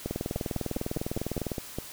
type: two click trains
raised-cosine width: 2 ms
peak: -17 / -18 dBFS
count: 30 / 8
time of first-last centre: 0.06-1.517 / 0.36-1.786 s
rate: 19.9 / 4.91 Hz
effects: white hiss -44 dBFS RMS until 1.92 s